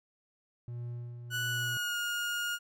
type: tone with tremolo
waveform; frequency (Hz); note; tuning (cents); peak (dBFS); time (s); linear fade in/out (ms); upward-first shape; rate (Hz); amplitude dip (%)
triangle; 120; B2; -49; -34; 0.68-1.77; 0; sine; 1.4; 50
type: tone with pitch glide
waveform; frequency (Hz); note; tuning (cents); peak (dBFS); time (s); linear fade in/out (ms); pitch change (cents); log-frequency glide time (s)
30% pulse; 1477 to 1426.7; F#6 to F6; -3 to +37; -29; 1.3-2.59; 50; -60; 1.49-1.97
effects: none